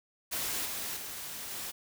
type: noise with level steps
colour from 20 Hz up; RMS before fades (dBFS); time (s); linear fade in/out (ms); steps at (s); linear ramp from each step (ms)
white; -34 / -37 / -41 / -39; 0.31-1.72; 20; 0.65 / 0.96 / 1.5; 10
effects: none